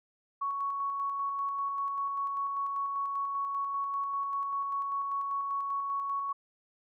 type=tone with tremolo; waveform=sine; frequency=1113 Hz; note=C#6; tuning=7 cents sharp; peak=-29 dBFS; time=0.41-6.33 s; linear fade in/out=10 ms; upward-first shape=square; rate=5.1 Hz; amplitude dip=25%; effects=none